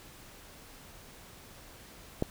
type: click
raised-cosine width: 2 ms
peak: -14 dBFS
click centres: 2.224 s
effects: pink hiss -52 dBFS RMS until 2.3 s